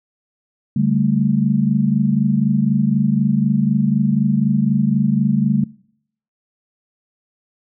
sine chord, D suspended fourth, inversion none, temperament equal with one note detuned, 143.48 / 196 / 220 Hz, D3 / G3 / A3, -40 / 0 / 0 cents, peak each -18 dBFS, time 0.76-5.64 s, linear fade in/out 5 ms, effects noise-tail reverb RT60 0.7 s tail -24 dB re dry

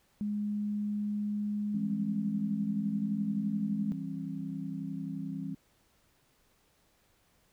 sine tone, 207.7 Hz, G#3, in tune, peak -30 dBFS, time 0.21-3.92 s, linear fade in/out 0 ms
sine chord, C major, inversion first, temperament equal with one note detuned, 164.81 / 196 / 268.4 Hz, E3 / G3 / C4, 0 / 0 / +44 cents, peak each -39 dBFS, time 1.74-5.55 s, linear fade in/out 5 ms
effects pink hiss -69 dBFS RMS until 7.52 s

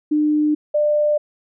sine tone pair in turn, 301.3 / 596.5 Hz, D4 / D5, +44 / +27 cents, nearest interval octave, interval 1183 cents, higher second, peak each -14 dBFS, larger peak neither, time 0.11-0.55 / 0.74-1.18 s, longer neither, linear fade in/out 10 ms, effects none

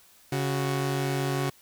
sawtooth tone pair together, 138.59 / 370 Hz, C#3 / F#4, 0 / 0 cents, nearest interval octave + perfect fourth, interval 1700 cents, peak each -23 / -27 dBFS, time 0.32-1.5 s, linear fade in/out 5 ms, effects white hiss -57 dBFS RMS until 1.61 s

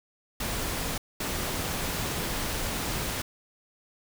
pink noise bursts at uneven times, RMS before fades -31 dBFS, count 2, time 0.4-0.98 / 1.2-3.22 s, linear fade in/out 5 ms, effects none

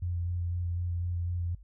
sine tone with vibrato, 87.31 Hz, F2, in tune, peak -29 dBFS, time 0.02-1.55 s, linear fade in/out 5 ms, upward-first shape square, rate 4 Hz, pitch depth 15 cents each way, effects noise-tail reverb RT60 0.1 s tail -26 dB re dry + added 50 Hz sine -49 dBFS peak until 1.63 s

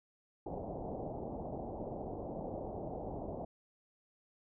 white low-pass noise, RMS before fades -42 dBFS, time 0.46-3.45 s, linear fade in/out 5 ms, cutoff 780 Hz, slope 48 dB/octave, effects none

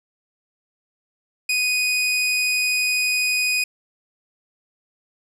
sawtooth tone, 2488 Hz, D#7, 1 cent flat, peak -15 dBFS, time 1.49-3.64 s, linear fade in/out 5 ms, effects low-pass 12000 Hz 12 dB/octave + 9-bit

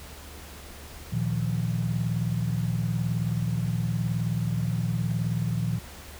sine chord, Bb suspended fourth, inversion none, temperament equal, 116.54 / 155.56 / 174.61 Hz, Bb2 / Eb3 / F3, 0 / 0 / 0 cents, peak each -27 / -30 / -30 dBFS, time 1.12-5.79 s, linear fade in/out 10 ms, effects added 72 Hz sine -45 dBFS peak until 6.19 s + pink hiss -45 dBFS RMS until 6.19 s

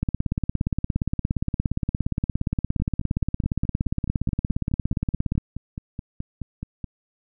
two click trains, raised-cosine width 5 ms, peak -18 / -10 dBFS, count 20 / 93, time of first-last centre 2.8-6.843 / 0.03-5.379 s, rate 4.7 / 17.2 Hz, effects none

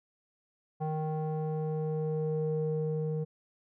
square tone with low-pass filter sweep, 155.56 Hz, D#3, in tune, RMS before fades -32 dBFS, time 0.8-3.25 s, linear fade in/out 20 ms, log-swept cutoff 760 to 390 Hz, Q 3.6, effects none

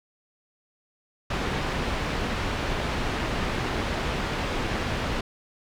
pink low-pass noise, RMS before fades -28 dBFS, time 1.3-5.21 s, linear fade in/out 5 ms, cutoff 3300 Hz, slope 12 dB/octave, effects none

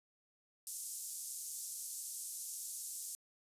pink band-pass noise, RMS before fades -45 dBFS, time 0.67-3.15 s, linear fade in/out 0 ms, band 6700 to 12000 Hz, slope 24 dB/octave, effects resampled to 32000 Hz

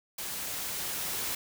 white noise with level ramp, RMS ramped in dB -37 to -33 dBFS, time 0.18-1.35 s, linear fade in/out 5 ms, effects none

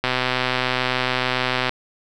click train, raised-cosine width 0.3 ms, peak -4 dBFS, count 211, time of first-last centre 0.04-1.694 s, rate 127 Hz, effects none

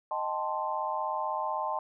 sine chord, A half-diminished seventh, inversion second, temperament equal, 622.3 / 784 / 880 / 1046.5 Hz, Eb5 / G5 / A5 / C6, 0 / 0 / 0 / 0 cents, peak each -36 / -37 / -33 / -34 dBFS, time 0.11-1.79 s, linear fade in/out 2 ms, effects none

